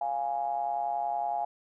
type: ring-modulated tone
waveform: triangle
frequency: 65.41 Hz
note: C2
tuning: in tune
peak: -23 dBFS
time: 0.01-1.45 s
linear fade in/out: 5 ms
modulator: 764 Hz
effects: none